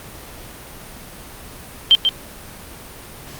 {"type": "tone with echo", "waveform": "sine", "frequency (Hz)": 3136, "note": "G7", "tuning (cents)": 0, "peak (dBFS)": -6, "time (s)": [1.91, 1.95], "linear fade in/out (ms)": 0, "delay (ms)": 140, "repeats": 1, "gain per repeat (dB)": -6, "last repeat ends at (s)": 2.09, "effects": ["pink hiss -37 dBFS RMS until 3.39 s", "Opus 32 kbps"]}